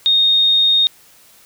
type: tone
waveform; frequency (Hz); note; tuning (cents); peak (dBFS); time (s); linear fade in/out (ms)
sine; 3700; A#7; -14; -10; 0.06-0.87; 0
effects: white hiss -48 dBFS RMS until 1.45 s